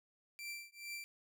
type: tone with tremolo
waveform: sawtooth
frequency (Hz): 2349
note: D7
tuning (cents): 0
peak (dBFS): -38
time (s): 0.39-1.04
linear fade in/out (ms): 0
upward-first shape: triangle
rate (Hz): 2.3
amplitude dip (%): 100
effects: none